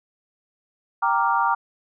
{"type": "chord", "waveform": "sine", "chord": "G minor seventh", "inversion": "none", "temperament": "equal", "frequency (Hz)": [784, 932.3, 1174.7, 1396.9], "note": ["G5", "Bb5", "D6", "F6"], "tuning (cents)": [0, 0, 0, 0], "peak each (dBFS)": [-25, -21, -23, -26], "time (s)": [1.02, 1.55], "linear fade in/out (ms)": 10, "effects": []}